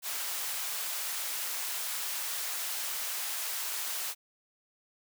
white high-pass noise, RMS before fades -35 dBFS, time 0.02-4.15 s, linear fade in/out 50 ms, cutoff 700 Hz, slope 12 dB/octave, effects none

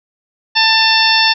harmonic tone with a mistuned harmonic, 889 Hz, A5, 18 cents sharp, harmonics 1 / 2 / 3 / 4 / 5 / 6, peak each -16 / -16 / -16 / -16 / -16 / -16 dBFS, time 0.55-1.34 s, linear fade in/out 20 ms, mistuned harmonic 3, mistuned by +20 cents, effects none

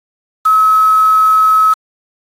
sine tone with quantisation, 1286 Hz, E6, 43 cents flat, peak -6 dBFS, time 0.45-1.74 s, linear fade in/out 10 ms, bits 4, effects low-pass 12000 Hz 12 dB/octave + AAC 48 kbps

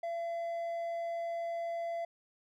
sine tone with hard clipping, 677 Hz, E5, 46 cents sharp, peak -35 dBFS, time 0.03-2.05 s, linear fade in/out 5 ms, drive 3 dB, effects none

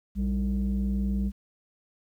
sine tone pair together, 59.19 / 197.2 Hz, A#1 / G3, +27 / +11 cents, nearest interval octave + major sixth, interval 2084 cents, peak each -25 dBFS, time 0.15-1.32 s, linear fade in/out 50 ms, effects tanh soft clip ceiling -21 dBFS + 10-bit

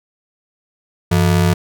square ring-modulated tone, 133.1 Hz, C3, 30 cents sharp, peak -9 dBFS, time 1.11-1.54 s, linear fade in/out 10 ms, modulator 37.6 Hz, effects none

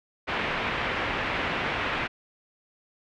white low-pass noise, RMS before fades -29 dBFS, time 0.27-2.08 s, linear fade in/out 20 ms, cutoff 2600 Hz, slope 24 dB/octave, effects none

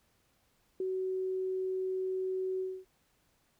sine tone with ADSR envelope, 375.2 Hz, F#4, 24 cents sharp, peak -29 dBFS, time 0.8-2.85 s, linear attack 3 ms, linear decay 7 ms, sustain -2 dB, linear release 250 ms, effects pink hiss -72 dBFS RMS until 3.59 s

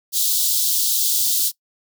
white high-pass noise, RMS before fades -19 dBFS, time 0.12-1.52 s, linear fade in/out 50 ms, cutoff 3400 Hz, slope 48 dB/octave, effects noise-tail reverb RT60 0.1 s tail -21 dB re dry

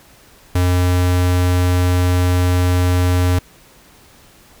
square tone, 90 Hz, F#2, 47 cents flat, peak -13 dBFS, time 0.55-3.39 s, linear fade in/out 5 ms, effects pink hiss -47 dBFS RMS until 4.6 s

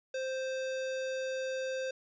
square tone, 523.3 Hz, C5, in tune, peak -34 dBFS, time 0.14-1.91 s, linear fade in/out 5 ms, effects resampled to 16000 Hz + 11-bit

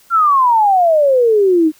sine exponential sweep, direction down, 1396.9 to 302 Hz, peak -8 dBFS, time 0.1-1.72 s, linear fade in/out 50 ms, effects white hiss -49 dBFS RMS until 1.79 s

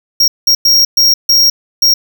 square tone bursts at uneven times, 5588 Hz, F8, in tune, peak -6 dBFS, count 6, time 0.2-0.28 / 0.47-0.55 / 0.65-0.85 / 0.97-1.14 / 1.29-1.5 / 1.82-1.94 s, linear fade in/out 5 ms, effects 7-bit

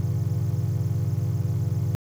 triangle chord, G diminished seventh, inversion none, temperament equal, 98 / 116.54 / 138.59 / 164.81 Hz, G2 / Bb2 / Db3 / Fb3, 0 / 0 / 0 / 0 cents, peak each -24 / -24 / -27 / -30 dBFS, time 0-1.95 s, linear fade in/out 0 ms, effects tanh soft clip ceiling -11 dBFS + 8-bit

